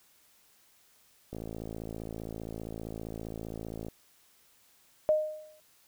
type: click train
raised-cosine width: 2 ms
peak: -26 dBFS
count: 142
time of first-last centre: 1.33-3.884 s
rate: 55.2 Hz
type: tone with exponential decay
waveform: sine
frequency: 616 Hz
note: D#5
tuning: 17 cents flat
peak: -19 dBFS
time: 5.09-5.6 s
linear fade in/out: 0 ms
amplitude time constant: 110 ms
effects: white hiss -64 dBFS RMS until 5.87 s